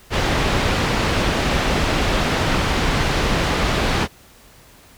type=low-pass noise; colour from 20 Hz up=pink; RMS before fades=-19 dBFS; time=0.1-4.08 s; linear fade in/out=50 ms; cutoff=4000 Hz; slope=12 dB/octave; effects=pink hiss -48 dBFS RMS until 4.97 s